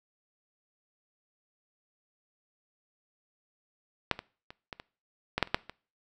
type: clicks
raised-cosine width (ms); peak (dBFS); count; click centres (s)
0.3; -8 / -22 / -28 / -22 / -26 / -12 / -7 / -30 / -7 / -24; 10; 4.113 / 4.191 / 4.505 / 4.728 / 4.799 / 5.38 / 5.427 / 5.474 / 5.545 / 5.696
effects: noise-tail reverb RT60 0.4 s tail -22 dB re dry